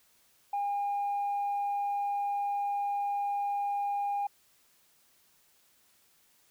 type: tone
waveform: sine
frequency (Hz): 810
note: G#5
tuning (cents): -43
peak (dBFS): -27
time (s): 0.53-4.27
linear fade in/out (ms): 5
effects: tanh soft clip ceiling -26 dBFS + white hiss -66 dBFS RMS until 6.5 s